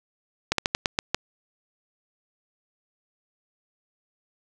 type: slowing click train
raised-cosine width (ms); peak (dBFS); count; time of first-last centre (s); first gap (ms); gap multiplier
0.2; -4; 7; 0.52-1.146; 63; 1.2
effects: none